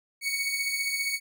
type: beating tone pair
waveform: sawtooth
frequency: 2217 / 2232 Hz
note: C#7 / C#7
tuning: 0 / +11 cents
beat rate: 15 Hz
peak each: -30 / -25 dBFS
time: 0.21-1.2 s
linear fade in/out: 50 ms
effects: none